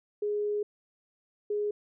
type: tone pair in turn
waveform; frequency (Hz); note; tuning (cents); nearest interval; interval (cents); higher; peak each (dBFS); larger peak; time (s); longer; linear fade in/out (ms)
sine; 415.7 / 415.7; G#4 / G#4; +2 / +2; unison; 0; neither; -27; neither; 0.22-0.63 / 1.5-1.71; first; 5
effects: none